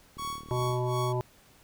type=click train; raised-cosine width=3 ms; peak=-34 dBFS; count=22; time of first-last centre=0.17-0.724 s; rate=37.9 Hz
type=tone with tremolo; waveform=45% pulse; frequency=1116 Hz; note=C#6; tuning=11 cents sharp; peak=-32 dBFS; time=0.18-1.13 s; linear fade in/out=10 ms; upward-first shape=sine; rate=2.7 Hz; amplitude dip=90%
type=harmonic tone; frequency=124.2 Hz; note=B2; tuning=10 cents sharp; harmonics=1 / 3 / 5 / 7 / 8; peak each=-29 / -32 / -36 / -37 / -39 dBFS; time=0.51-1.21 s; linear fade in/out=0 ms
effects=pink hiss -59 dBFS RMS until 1.63 s